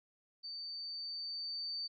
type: tone with level ramp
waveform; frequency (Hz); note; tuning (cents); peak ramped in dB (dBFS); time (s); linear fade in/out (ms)
sine; 4582; D8; -44; -42 to -37; 0.43-1.88; 20
effects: none